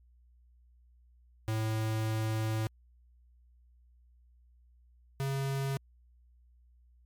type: tone pair in turn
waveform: square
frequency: 110 / 136.53 Hz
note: A2 / C#3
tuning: 0 / -26 cents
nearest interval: major third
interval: 374 cents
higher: second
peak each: -30 / -31 dBFS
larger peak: first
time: 1.48-2.67 / 5.2-5.77 s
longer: first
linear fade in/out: 0 ms
effects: added 60 Hz sine -59 dBFS peak until 7.05 s + MP3 96 kbps